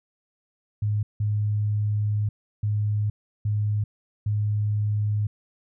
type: tone bursts at uneven times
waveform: sine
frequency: 104.9 Hz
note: G#2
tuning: 18 cents sharp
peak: -21 dBFS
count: 5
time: 0.82-1.03 / 1.2-2.29 / 2.63-3.1 / 3.45-3.84 / 4.26-5.27 s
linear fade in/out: 5 ms
effects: none